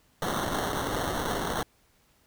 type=noise with sample-and-hold; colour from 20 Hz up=violet; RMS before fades=-30 dBFS; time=0.22-1.63 s; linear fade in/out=2 ms; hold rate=2450 Hz; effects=pink hiss -65 dBFS RMS until 2.26 s